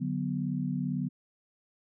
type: chord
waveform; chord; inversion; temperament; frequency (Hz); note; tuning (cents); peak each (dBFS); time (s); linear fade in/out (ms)
sine; B minor; first; equal; 146.83 / 185 / 246.9; D3 / F#3 / B3; 0 / 0 / 0; -33; 0-1.09; 20
effects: none